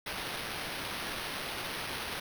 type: noise with sample-and-hold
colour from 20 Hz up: white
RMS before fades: -38 dBFS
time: 0.06-2.2 s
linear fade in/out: 5 ms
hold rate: 7350 Hz
effects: none